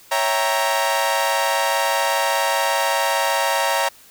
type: chord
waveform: sawtooth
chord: C# diminished seventh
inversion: none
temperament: equal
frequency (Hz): 554.4 / 659.3 / 784 / 932.3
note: C#5 / E5 / G5 / Bb5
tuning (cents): 0 / 0 / 0 / 0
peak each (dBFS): -20 / -21 / -22 / -17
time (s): 0.11-3.89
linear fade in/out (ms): 10
effects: white hiss -48 dBFS RMS until 4.1 s